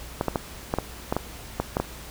clicks, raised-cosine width 1 ms, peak -9 dBFS, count 10, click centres 0.211 / 0.283 / 0.358 / 0.739 / 0.786 / 1.125 / 1.166 / 1.6 / 1.769 / 1.8 s, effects added 60 Hz sine -44 dBFS peak until 2.1 s + pink hiss -42 dBFS RMS until 2.1 s

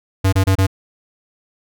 square tone bursts, 95.7 Hz, G2, 41 cents flat, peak -12 dBFS, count 4, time 0.24-0.668 s, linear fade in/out 10 ms, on 86 ms, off 28 ms, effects none

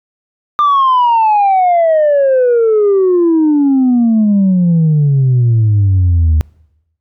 sine exponential sweep, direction down, 1200 to 75.9 Hz, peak -5 dBFS, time 0.59-6.41 s, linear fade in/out 0 ms, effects noise-tail reverb RT60 0.9 s tail -26 dB re dry + tanh soft clip ceiling -5 dBFS

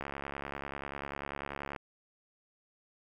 click train, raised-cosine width 0.5 ms, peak -23 dBFS, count 124, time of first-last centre 0.01-1.762 s, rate 70.2 Hz, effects 10-bit

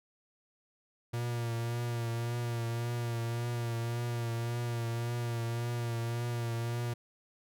45% pulse tone with vibrato, 117.9 Hz, A#2, 20 cents sharp, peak -32 dBFS, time 1.13-6.94 s, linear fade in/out 10 ms, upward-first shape triangle, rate 1.8 Hz, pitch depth 35 cents each way, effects none

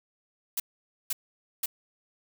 blue noise bursts, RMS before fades -29 dBFS, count 3, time 0.57-1.66 s, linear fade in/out 5 ms, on 30 ms, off 500 ms, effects none

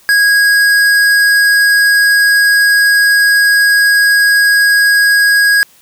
sine tone with tanh clipping, 1648 Hz, G#6, 14 cents flat, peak -8 dBFS, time 0.09-5.63 s, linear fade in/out 0 ms, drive 17 dB, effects white hiss -46 dBFS RMS until 5.81 s

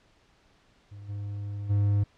triangle tone with level steps, 101.8 Hz, G#2, 34 cents flat, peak -39 / -30 / -19 dBFS, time 0.91-2.04 s, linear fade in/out 10 ms, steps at 1.08 / 1.69 s, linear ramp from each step 20 ms, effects pink hiss -63 dBFS RMS until 2.17 s + low-pass 5000 Hz 12 dB/octave

